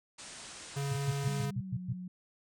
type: low-pass noise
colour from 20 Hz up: white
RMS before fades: -48 dBFS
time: 0.18-1.46 s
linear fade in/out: 10 ms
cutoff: 9400 Hz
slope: 96 dB/octave
type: tone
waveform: square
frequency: 140 Hz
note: C#3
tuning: 18 cents sharp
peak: -33 dBFS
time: 0.76-1.51 s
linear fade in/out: 10 ms
type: tone bursts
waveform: sine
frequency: 123.47 Hz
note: B2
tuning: in tune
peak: -30 dBFS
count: 7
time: 0.91-1.934 s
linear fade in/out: 10 ms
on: 52 ms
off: 110 ms
type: tone with pitch glide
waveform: sine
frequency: 196 to 181.82 Hz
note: G3 to F#3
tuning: 0 to -30 cents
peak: -39 dBFS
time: 1.27-2.08 s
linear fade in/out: 5 ms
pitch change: -130 cents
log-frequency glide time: 1.57-1.76 s
effects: none